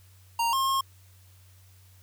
square tone with pitch steps, 930 / 1070 / 1076 Hz, A#5 / C6 / C6, -4 / +38 / +48 cents, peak -24 dBFS, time 0.39-0.81 s, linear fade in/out 5 ms, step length 140 ms, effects added 93 Hz sine -53 dBFS peak until 2.02 s + white hiss -61 dBFS RMS until 2.02 s

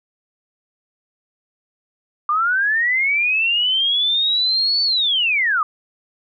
sine linear two-way sweep, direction up then down, 1174.7 to 4522 to 1174.7 Hz, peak -15 dBFS, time 2.29-5.63 s, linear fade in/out 2 ms, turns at 4.83 s, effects none

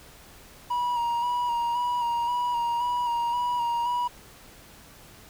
triangle tone with vibrato, 958 Hz, A#5, 47 cents sharp, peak -22 dBFS, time 0.7-4.08 s, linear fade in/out 10 ms, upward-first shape square, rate 1.9 Hz, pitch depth 26 cents each way, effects pink hiss -50 dBFS RMS until 5.29 s

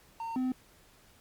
triangle tone pair in turn, 913 / 256.2 Hz, A#5 / C4, -36 / -36 cents, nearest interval octave + minor seventh, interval 2200 cents, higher first, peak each -33 / -26 dBFS, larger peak second, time 0.2-0.36 / 0.36-0.52 s, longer neither, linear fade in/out 2 ms, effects pink hiss -61 dBFS RMS until 1.2 s + Opus 48 kbps

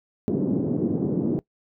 white band-pass noise, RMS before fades -24 dBFS, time 0.28-1.39 s, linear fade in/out 0 ms, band 140 to 340 Hz, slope 24 dB/octave, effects noise-tail reverb RT60 0.1 s tail -21 dB re dry

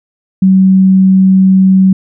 sine tone, 189.6 Hz, F#3, 43 cents sharp, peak -3 dBFS, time 0.42-1.93 s, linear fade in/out 5 ms, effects none

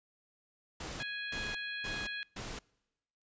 pink noise bursts, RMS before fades -42 dBFS, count 4, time 0.8-2.59 s, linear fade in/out 5 ms, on 230 ms, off 290 ms
harmonic tone, 830.6 Hz, G#5, in tune, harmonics 2 / 3 / 4 / 5, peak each -39 / -43 / -45 / -47 dBFS, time 1-2.23 s, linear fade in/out 0 ms
effects noise-tail reverb RT60 1.0 s tail -26 dB re dry + resampled to 16000 Hz

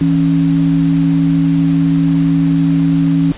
sine tone pair together, 164.81 / 277.2 Hz, E3 / C#4, 0 / 0 cents, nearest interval major sixth, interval 900 cents, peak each -12 dBFS, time 0.01-3.32 s, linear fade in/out 2 ms, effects pink hiss -32 dBFS RMS until 3.37 s + resampled to 8000 Hz

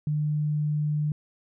sine tone, 150.1 Hz, D3, 38 cents sharp, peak -23 dBFS, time 0.07-1.12 s, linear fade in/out 2 ms, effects none

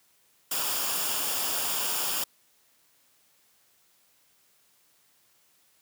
white noise with comb filter, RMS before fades -29 dBFS, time 0.51-2.24 s, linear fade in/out 5 ms, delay 0.49 ms, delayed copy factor -0.55, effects white hiss -65 dBFS RMS until 5.81 s + high-pass 80 Hz 12 dB/octave

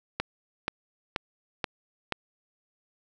click train, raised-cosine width 0.3 ms, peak -11 dBFS, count 5, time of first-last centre 0.2-2.123 s, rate 2.08 Hz, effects none

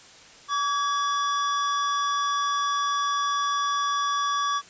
square tone pair together, 1143 / 1654.1 Hz, D6 / G#6, -47 / -7 cents, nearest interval tritone, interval 640 cents, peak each -24 / -34 dBFS, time 0.48-4.62 s, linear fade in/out 50 ms, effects white hiss -49 dBFS RMS until 4.69 s + resampled to 16000 Hz

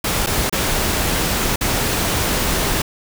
pink noise with dropouts, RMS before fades -19 dBFS, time 0.04-2.82 s, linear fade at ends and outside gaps 5 ms, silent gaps 0.263-0.269 / 0.497-0.525 / 1.56-1.609 s, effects none

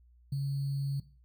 sine tone with sample-and-hold, 138.8 Hz, C#3, 3 cents sharp, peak -29 dBFS, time 0.32-1 s, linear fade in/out 5 ms, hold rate 4410 Hz, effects noise-tail reverb RT60 0.4 s tail -17 dB re dry + added 60 Hz sine -58 dBFS peak until 1.24 s

